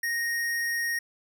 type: tone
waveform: square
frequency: 1864.7 Hz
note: A#6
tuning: in tune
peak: -27 dBFS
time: 0.03-0.99 s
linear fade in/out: 5 ms
effects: none